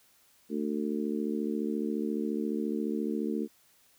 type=harmonic tone; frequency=74.4 Hz; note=D2; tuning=23 cents sharp; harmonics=3 / 4 / 5 / 6; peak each=-32 / -34 / -36 / -38 dBFS; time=0.49-3.48 s; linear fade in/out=50 ms; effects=white hiss -64 dBFS RMS until 3.98 s